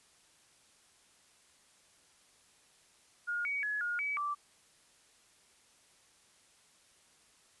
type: tone with pitch steps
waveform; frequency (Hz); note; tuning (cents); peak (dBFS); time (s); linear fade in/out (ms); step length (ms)
sine; 1427 / 2257 / 1693 / 1430 / 2284 / 1168; F6 / C#7 / G#6 / F6 / D7 / D6; +37 / +31 / +33 / +41 / -49 / -10; -32; 3.27-4.35; 20; 180
effects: white hiss -65 dBFS RMS until 7.6 s + resampled to 24000 Hz